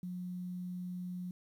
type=tone with quantisation; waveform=sine; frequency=180 Hz; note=F#3; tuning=47 cents flat; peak=-38 dBFS; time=0.03-1.31 s; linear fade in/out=2 ms; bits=11; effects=none